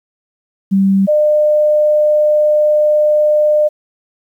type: tone pair in turn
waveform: sine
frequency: 194.4 / 602.7 Hz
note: G3 / D5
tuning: -14 / +45 cents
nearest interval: octave + minor sixth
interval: 1959 cents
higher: second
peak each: -8 dBFS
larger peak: neither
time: 0.71-1.07 / 1.07-3.69 s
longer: second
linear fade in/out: 20 ms
effects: 8-bit